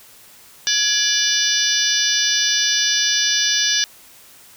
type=harmonic tone with a mistuned harmonic; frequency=589 Hz; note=D5; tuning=5 cents sharp; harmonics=3 / 4 / 5 / 6 / 7 / 8 / 9 / 10; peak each=-24 / -31 / -24 / -22 / -28 / -24 / -24 / -21 dBFS; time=0.67-3.84 s; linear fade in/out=0 ms; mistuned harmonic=3; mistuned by=-87 cents; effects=white hiss -46 dBFS RMS until 4.56 s